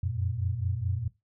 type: tone cluster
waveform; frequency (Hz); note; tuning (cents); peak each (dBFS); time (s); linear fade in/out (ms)
sine; 88.4 / 93 / 118.2; F2 / F#2 / A#2; +22 / +9 / +24; -32 / -32 / -32; 0.03-1.08; 5
effects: noise-tail reverb RT60 0.2 s tail -17 dB re dry